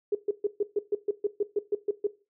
sine tone bursts, 412.5 Hz, G#4, 12 cents flat, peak -22 dBFS, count 13, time 0.12-2.07 s, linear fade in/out 5 ms, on 30 ms, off 130 ms, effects noise-tail reverb RT60 0.3 s tail -17 dB re dry

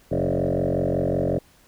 sine tone with frequency modulation, 355.2 Hz, F4, 29 cents sharp, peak -19 dBFS, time 0.11-1.39 s, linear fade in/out 10 ms, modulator 45.4 Hz, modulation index 6.1, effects tanh soft clip ceiling -15 dBFS + pink hiss -56 dBFS RMS until 1.67 s

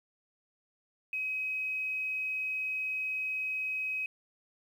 sine tone with quantisation, 2536 Hz, D#7, 32 cents sharp, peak -31 dBFS, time 1.13-4.06 s, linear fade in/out 2 ms, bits 10, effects none

